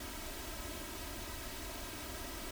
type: noise with comb filter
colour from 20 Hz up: pink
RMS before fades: -44 dBFS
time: 0-2.51 s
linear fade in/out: 5 ms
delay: 3.1 ms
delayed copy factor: +0.75
effects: none